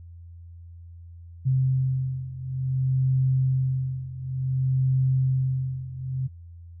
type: beating tone pair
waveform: sine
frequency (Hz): 130.81 / 131.37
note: C3 / C3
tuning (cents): 0 / +7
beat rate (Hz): 0.56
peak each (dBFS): -23 / -26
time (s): 1.45-6.28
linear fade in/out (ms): 20
effects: added 85 Hz sine -41 dBFS peak until 6.8 s